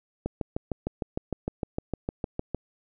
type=click train; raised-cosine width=2 ms; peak=-15 dBFS; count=16; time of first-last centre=0.26-2.547 s; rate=6.56 Hz; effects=none